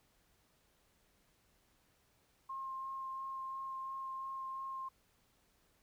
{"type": "tone with vibrato", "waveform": "sine", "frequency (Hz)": 1065, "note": "C6", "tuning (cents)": 30, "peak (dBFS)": -40, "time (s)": [2.49, 4.89], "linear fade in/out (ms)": 10, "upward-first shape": "sine", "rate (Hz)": 2.9, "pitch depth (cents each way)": 11, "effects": ["pink hiss -73 dBFS RMS until 5.82 s"]}